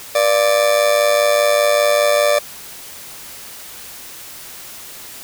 40% pulse tone with amplitude modulation, 587.3 Hz, D5, in tune, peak -8 dBFS, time 0.15-2.39 s, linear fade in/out 5 ms, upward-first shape sine, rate 105 Hz, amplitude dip 70%, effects white hiss -35 dBFS RMS until 5.23 s

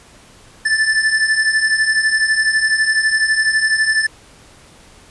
square beating tone pair, 1748 / 1760 Hz, A6 / A6, -12 / 0 cents, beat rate 12 Hz, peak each -20 / -15 dBFS, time 0.65-4.07 s, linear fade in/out 10 ms, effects pink hiss -45 dBFS RMS until 5.1 s + resampled to 24000 Hz

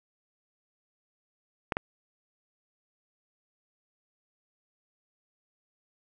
clicks, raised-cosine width 0.5 ms, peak -12 dBFS, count 2, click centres 1.722 / 1.769 s, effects none

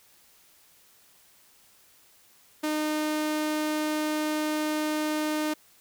sawtooth tone, 305.9 Hz, D#4, 29 cents flat, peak -22 dBFS, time 2.63-5.54 s, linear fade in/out 10 ms, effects white hiss -59 dBFS RMS until 5.8 s

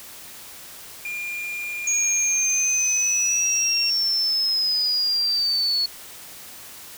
triangle tone with pitch glide, 2406 to 2716 Hz, D7 to F7, +41 to -49 cents, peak -26 dBFS, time 1.05-3.9 s, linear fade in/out 2 ms, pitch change +210 cents, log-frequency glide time 2.3-3.78 s
sine linear sweep, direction down, 6645 to 4372 Hz, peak -19 dBFS, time 1.87-5.86 s, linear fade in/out 5 ms
effects white hiss -41 dBFS RMS until 6.97 s

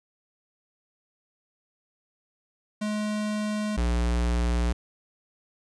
square tone pair in turn, 211.4 / 59.32 Hz, G#3 / A#1, +31 / +31 cents, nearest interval octave + minor seventh, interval 2200 cents, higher first, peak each -27 / -23 dBFS, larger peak second, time 2.81-3.77 / 3.77-4.73 s, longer neither, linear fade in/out 10 ms, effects resampled to 22050 Hz + 10-bit

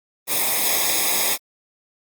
white noise with comb filter, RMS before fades -20 dBFS, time 0.27-1.38 s, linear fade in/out 50 ms, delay 0.68 ms, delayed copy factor -1, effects Opus 32 kbps

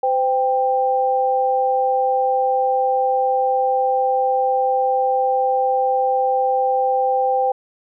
sine tone pair together, 513 / 788.8 Hz, C5 / G5, -34 / +11 cents, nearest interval perfect fifth, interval 745 cents, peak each -19 / -17 dBFS, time 0.03-7.52 s, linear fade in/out 5 ms, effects none

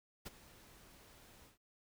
pink noise with ADSR envelope, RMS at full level -45 dBFS, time 0.25-1.58 s, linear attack 18 ms, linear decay 22 ms, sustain -16 dB, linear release 130 ms, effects none

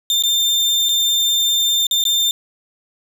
35% pulse tone with dropouts, 3595 Hz, A7, 36 cents sharp, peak -12 dBFS, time 0.1-2.31 s, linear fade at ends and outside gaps 1 ms, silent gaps 0.224-0.236 / 0.887-0.891 / 1.868-1.911 / 2.04-2.052 s, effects none

